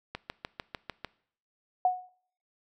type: click train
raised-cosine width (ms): 0.3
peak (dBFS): -19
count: 7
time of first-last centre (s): 0.15-1.047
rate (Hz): 6.69
type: tone with exponential decay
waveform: sine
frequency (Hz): 733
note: F#5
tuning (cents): -16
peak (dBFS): -18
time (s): 1.85-2.09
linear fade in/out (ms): 2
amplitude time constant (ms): 51
effects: noise-tail reverb RT60 0.6 s tail -21 dB re dry